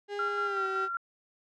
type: tone with pitch glide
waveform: 35% pulse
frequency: 407.9 to 382.8 Hz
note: G#4 to G4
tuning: -31 to -41 cents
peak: -32 dBFS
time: 0.08-0.89 s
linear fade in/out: 50 ms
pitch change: -110 cents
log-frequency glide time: 0.44-0.65 s
type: tone with tremolo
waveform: sine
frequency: 1376 Hz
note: F6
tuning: 26 cents flat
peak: -28 dBFS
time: 0.19-0.97 s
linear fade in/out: 2 ms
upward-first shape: square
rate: 5.3 Hz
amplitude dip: 35%
effects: low-pass 4000 Hz 12 dB/octave